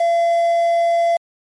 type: tone with quantisation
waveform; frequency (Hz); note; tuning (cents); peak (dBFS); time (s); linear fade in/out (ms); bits
triangle; 680; F5; -46; -11; 0-1.17; 5; 6
effects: MP3 48 kbps